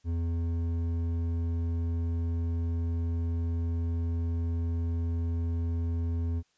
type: tone with hard clipping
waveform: sine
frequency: 84 Hz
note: E2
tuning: 33 cents sharp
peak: -29 dBFS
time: 0.04-6.43 s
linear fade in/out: 50 ms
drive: 8 dB
effects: white hiss -71 dBFS RMS until 6.57 s + resampled to 16000 Hz